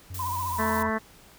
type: tone with pitch glide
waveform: triangle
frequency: 91.6 to 85.96 Hz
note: F#2 to F2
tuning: -17 to -27 cents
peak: -33 dBFS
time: 0.1-0.9 s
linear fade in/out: 5 ms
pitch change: -110 cents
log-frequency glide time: 0.45-0.54 s
type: noise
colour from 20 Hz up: blue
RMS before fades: -38 dBFS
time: 0.14-0.83 s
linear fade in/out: 5 ms
type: tone with vibrato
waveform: sine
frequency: 994 Hz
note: B5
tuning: 11 cents sharp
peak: -28 dBFS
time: 0.19-0.87 s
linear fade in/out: 5 ms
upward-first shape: sine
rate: 15 Hz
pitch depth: 75 cents each way
type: harmonic tone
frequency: 220 Hz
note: A3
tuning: in tune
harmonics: 1 / 2 / 3 / 4 / 5 / 6 / 7 / 8 / 9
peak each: -29 / -33 / -33 / -36 / -32 / -38 / -37 / -34 / -38 dBFS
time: 0.58-0.99 s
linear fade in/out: 20 ms
effects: pink hiss -53 dBFS RMS until 1.38 s

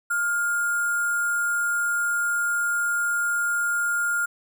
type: tone with sample-and-hold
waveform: sine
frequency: 1408 Hz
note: F6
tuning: 14 cents sharp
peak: -21 dBFS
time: 0.1-4.26 s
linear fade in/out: 10 ms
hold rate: 8820 Hz
effects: none

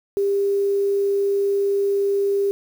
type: tone with quantisation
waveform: sine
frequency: 398.9 Hz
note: G4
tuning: 30 cents sharp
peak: -17 dBFS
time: 0.17-2.51 s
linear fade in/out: 0 ms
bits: 7
effects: none

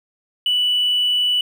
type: tone with hard clipping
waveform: triangle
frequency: 2963 Hz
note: F#7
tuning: 2 cents sharp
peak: -15 dBFS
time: 0.46-1.41 s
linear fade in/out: 2 ms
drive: 2 dB
effects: none

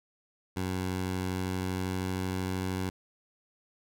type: tone with pitch glide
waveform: 15% pulse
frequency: 92.5 to 93.25 Hz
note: F#2 to F#2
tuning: 0 to +14 cents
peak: -24 dBFS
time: 0.56-2.9 s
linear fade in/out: 10 ms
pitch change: +14 cents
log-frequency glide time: 1.28-2.73 s
effects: none

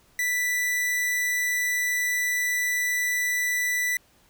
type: tone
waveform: 45% pulse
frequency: 1975.5 Hz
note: B6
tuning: in tune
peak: -23 dBFS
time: 0.19-3.97 s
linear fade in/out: 2 ms
effects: pink hiss -60 dBFS RMS until 4.29 s

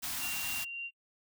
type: band-stop noise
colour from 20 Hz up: white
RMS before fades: -37 dBFS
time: 0.02-0.65 s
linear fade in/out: 20 ms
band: 320 to 640 Hz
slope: 96 dB/octave
type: tone with tremolo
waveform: sine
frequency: 2767 Hz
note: F7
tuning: 17 cents flat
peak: -36 dBFS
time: 0.19-0.91 s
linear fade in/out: 50 ms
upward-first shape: sine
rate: 3.5 Hz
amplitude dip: 25%
effects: noise-tail reverb RT60 0.1 s tail -26 dB re dry

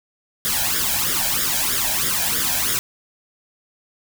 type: noise with flanger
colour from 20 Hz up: white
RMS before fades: -21 dBFS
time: 0.45-2.79 s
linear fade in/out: 0 ms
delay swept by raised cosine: 0.57 to 1.28 ms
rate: 3.1 Hz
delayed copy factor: +0.75
effects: none

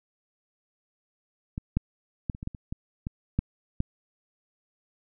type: clicks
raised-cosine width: 5 ms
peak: -19 / -11 / -15 / -28 / -23 / -18 / -27 / -20 / -19 / -11 / -13 dBFS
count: 11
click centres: 1.579 / 1.77 / 2.298 / 2.349 / 2.429 / 2.474 / 2.548 / 2.725 / 3.069 / 3.39 / 3.804 s
effects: none

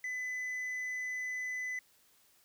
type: tone with tanh clipping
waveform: sine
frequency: 2006 Hz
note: B6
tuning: 26 cents sharp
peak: -36 dBFS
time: 0.04-1.79 s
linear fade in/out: 2 ms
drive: 4 dB
effects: white hiss -67 dBFS RMS until 2.44 s

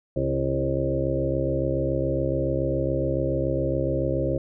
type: harmonic tone with a mistuned harmonic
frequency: 67.1 Hz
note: C2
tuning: 44 cents sharp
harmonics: 1 / 2 / 4 / 5 / 6 / 7 / 8 / 9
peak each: -31 / -28 / -32 / -29 / -33 / -37 / -27 / -34 dBFS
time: 0.16-4.38 s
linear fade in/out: 5 ms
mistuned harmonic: 5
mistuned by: +17 cents
effects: none

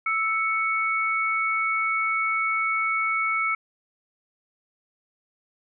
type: tone pair together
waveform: sine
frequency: 1316 / 2220 Hz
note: E6 / C#7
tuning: -3 / +2 cents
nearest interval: major sixth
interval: 905 cents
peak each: -25 / -24 dBFS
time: 0.06-3.55 s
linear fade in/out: 5 ms
effects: none

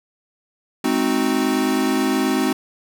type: chord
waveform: square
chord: Ab dominant seventh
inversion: none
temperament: equal with one note detuned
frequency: 212.5 / 261.6 / 311.1 / 370 Hz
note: Ab3 / C4 / Eb4 / Gb4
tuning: +40 / 0 / 0 / 0 cents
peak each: -26 / -21 / -24 / -25 dBFS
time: 0.84-2.53 s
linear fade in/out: 5 ms
effects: none

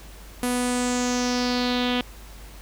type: tone with low-pass filter sweep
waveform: sawtooth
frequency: 246.9 Hz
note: B3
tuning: in tune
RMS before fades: -24 dBFS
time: 0.43-2.01 s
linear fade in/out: 0 ms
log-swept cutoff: 11000 to 3200 Hz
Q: 4.1
effects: added 50 Hz sine -42 dBFS peak until 2.61 s + pink hiss -47 dBFS RMS until 2.61 s

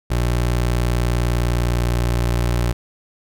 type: tone with pitch glide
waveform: 25% pulse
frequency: 60.1 to 59.58 Hz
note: B1 to A#1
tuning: -46 to +38 cents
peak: -13 dBFS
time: 0.1-2.73 s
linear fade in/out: 10 ms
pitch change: -16 cents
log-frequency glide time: 0.61-1.87 s
effects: none

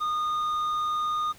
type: tone with tanh clipping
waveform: triangle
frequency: 1226 Hz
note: D#6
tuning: 26 cents flat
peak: -26 dBFS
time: 0-1.33 s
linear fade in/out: 20 ms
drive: 10 dB
effects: pink hiss -52 dBFS RMS until 1.38 s

